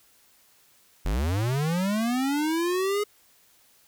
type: linear sweep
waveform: square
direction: up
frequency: 40.06 to 420.3 Hz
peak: -24 dBFS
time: 1.05-3.04 s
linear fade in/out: 10 ms
effects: white hiss -60 dBFS RMS until 3.87 s